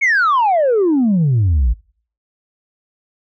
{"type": "exponential sweep", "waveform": "sine", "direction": "down", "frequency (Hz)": [2259, 51.9], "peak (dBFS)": -9, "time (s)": [0.01, 1.74], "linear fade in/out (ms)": 20, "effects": ["noise-tail reverb RT60 0.5 s tail -25 dB re dry", "tanh soft clip ceiling -9 dBFS"]}